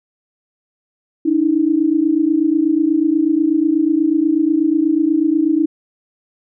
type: tone pair together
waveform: sine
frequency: 293.7 / 321.9 Hz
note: D4 / E4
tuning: 0 / -41 cents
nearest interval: major second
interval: 159 cents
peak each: -16 / -14 dBFS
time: 1.25-5.66 s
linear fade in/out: 10 ms
effects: none